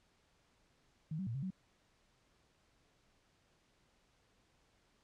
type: tone with pitch steps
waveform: sine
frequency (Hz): 156.6 / 190.9 / 115 / 136.3 / 187.9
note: D#3 / G3 / A#2 / C#3 / F#3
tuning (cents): +11 / -46 / -23 / -29 / +27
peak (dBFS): -37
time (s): 1.11-1.505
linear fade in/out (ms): 5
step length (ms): 79
effects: pink hiss -73 dBFS RMS until 5.03 s + low-pass 7000 Hz 12 dB/octave